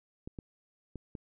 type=clicks; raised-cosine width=3 ms; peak=-28 dBFS; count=4; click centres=0.275 / 0.388 / 0.957 / 1.152 s; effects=none